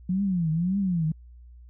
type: tone with vibrato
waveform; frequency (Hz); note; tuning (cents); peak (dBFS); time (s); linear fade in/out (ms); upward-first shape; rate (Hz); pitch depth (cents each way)
sine; 177.2; F3; +25; -22; 0.09-1.12; 5; triangle; 1.8; 240
effects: added 60 Hz sine -45 dBFS peak until 1.69 s